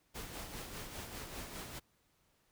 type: noise with tremolo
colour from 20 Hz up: pink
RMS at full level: -44 dBFS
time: 0.14-1.8 s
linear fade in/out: 20 ms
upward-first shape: sine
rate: 5 Hz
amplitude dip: 45%
effects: pink hiss -74 dBFS RMS until 2.51 s

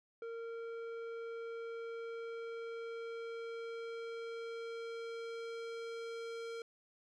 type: tone with low-pass filter sweep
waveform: square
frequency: 460.3 Hz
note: A#4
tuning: 22 cents flat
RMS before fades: -44 dBFS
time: 0.22-6.62 s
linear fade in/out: 2 ms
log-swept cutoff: 1500 to 5900 Hz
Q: 0.76
effects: none

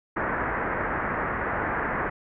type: low-pass noise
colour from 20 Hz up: white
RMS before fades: -28 dBFS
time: 0.16-2.1 s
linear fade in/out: 10 ms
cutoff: 1900 Hz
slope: 48 dB/octave
effects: none

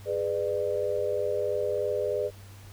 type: chord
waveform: sine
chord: G# diminished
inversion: none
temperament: just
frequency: 415.3 / 498.4 / 598 Hz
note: G#4 / B4 / D5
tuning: 0 / +16 / +31 cents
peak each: -30 dBFS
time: 0.05-2.31 s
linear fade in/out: 50 ms
effects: added 98 Hz sine -45 dBFS peak until 2.72 s + pink hiss -53 dBFS RMS until 2.72 s

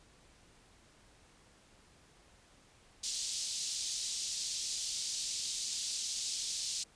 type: band-pass noise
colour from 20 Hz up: pink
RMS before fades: -38 dBFS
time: 3.03-6.84 s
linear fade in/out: 10 ms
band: 4100 to 8000 Hz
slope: 24 dB/octave
effects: pink hiss -63 dBFS RMS until 6.95 s + resampled to 22050 Hz

